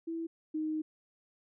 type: tone pair in turn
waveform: sine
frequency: 329.6 / 311.1 Hz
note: E4 / D#4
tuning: 0 / 0 cents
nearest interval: minor second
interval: 100 cents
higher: first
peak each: -34 / -31 dBFS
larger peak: second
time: 0.07-0.27 / 0.54-0.82 s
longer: second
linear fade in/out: 10 ms
effects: none